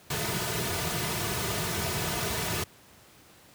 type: noise with comb filter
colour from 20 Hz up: pink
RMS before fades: -30 dBFS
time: 0.1-2.64 s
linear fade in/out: 5 ms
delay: 3.7 ms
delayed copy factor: -0.65
effects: pink hiss -55 dBFS RMS until 3.54 s + high-pass 80 Hz 12 dB/octave